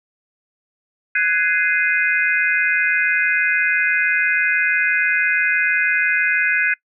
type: chord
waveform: sine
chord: Ab dominant seventh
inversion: third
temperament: just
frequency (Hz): 1495.1 / 1661.2 / 2077 / 2492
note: Gb6 / Ab6 / C7 / Eb7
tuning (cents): +18 / 0 / -13 / +2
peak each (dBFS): -20 / -20 / -21 / -21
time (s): 1.15-6.74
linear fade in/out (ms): 5
effects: noise-tail reverb RT60 0.1 s tail -24 dB re dry